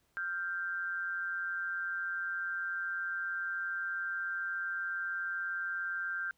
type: tone pair together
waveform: sine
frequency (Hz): 1393 / 1572.9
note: F6 / G6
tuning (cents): -5 / +5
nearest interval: major second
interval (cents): 210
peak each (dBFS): -38 / -35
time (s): 0.17-6.31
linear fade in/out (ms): 0
effects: pink hiss -74 dBFS RMS until 6.37 s